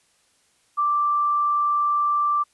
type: tone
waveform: sine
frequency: 1174.7 Hz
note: D6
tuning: in tune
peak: -18 dBFS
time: 0.77-2.44 s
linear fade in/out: 20 ms
effects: white hiss -63 dBFS RMS until 2.53 s + resampled to 24000 Hz